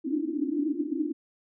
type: band-pass noise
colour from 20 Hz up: pink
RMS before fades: -29 dBFS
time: 0.04-1.13 s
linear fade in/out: 20 ms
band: 270 to 330 Hz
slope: 96 dB/octave
effects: none